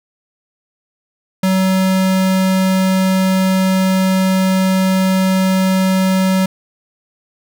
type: tone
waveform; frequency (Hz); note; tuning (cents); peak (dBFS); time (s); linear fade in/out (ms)
square; 188.7; F#3; +34; -12; 1.43-6.46; 5
effects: none